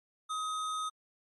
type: tone with sample-and-hold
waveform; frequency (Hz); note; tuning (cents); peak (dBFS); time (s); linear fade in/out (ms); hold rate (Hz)
sine; 1262; D#6; +24; -32; 0.29-0.9; 20; 4900
effects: MP3 48 kbps